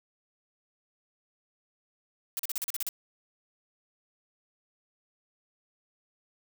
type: noise bursts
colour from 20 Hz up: blue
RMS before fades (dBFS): -32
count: 9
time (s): 2.37-2.889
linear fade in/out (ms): 0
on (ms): 23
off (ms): 39
effects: none